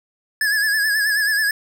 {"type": "tone with vibrato", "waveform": "square", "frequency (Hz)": 1698, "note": "G#6", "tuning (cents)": 38, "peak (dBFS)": -17, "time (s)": [0.41, 1.51], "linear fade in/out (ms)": 2, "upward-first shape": "sine", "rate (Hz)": 9.3, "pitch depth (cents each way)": 65, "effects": []}